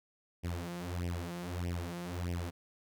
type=tone with flanger; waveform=sawtooth; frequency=87.31 Hz; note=F2; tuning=in tune; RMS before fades=-38 dBFS; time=0.43-2.51 s; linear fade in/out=20 ms; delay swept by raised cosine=0.36 to 5.96 ms; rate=1.6 Hz; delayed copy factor=+0.9; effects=none